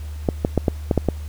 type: clicks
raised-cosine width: 2 ms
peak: -3 dBFS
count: 7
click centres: 0.288 / 0.449 / 0.577 / 0.682 / 0.912 / 0.977 / 1.087 s
effects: added 75 Hz sine -28 dBFS peak until 1.28 s + pink hiss -47 dBFS RMS until 1.28 s